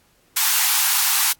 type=high-pass noise; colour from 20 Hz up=white; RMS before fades=-18 dBFS; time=0.36-1.33 s; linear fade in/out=10 ms; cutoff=760 Hz; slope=96 dB/octave; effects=pink hiss -59 dBFS RMS until 1.39 s + AAC 64 kbps